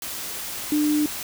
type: tone in noise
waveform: sine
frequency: 299.3 Hz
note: D4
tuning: 33 cents sharp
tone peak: -18 dBFS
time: 0.72-1.06 s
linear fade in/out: 2 ms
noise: white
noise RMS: -32 dBFS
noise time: 0.02-1.23 s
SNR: +11 dB
effects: none